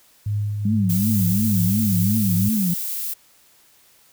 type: tone with tremolo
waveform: sine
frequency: 103.83 Hz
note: G#2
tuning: in tune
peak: -19 dBFS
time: 0.26-2.49 s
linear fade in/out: 5 ms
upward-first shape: triangle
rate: 2.4 Hz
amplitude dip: 40%
type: tone with vibrato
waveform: sine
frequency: 196 Hz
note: G3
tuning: in tune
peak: -18 dBFS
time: 0.65-2.74 s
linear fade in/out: 5 ms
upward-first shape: triangle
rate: 2.8 Hz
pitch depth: 250 cents each way
type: noise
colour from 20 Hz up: violet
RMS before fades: -27 dBFS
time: 0.89-3.14 s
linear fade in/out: 10 ms
effects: white hiss -55 dBFS RMS until 4.12 s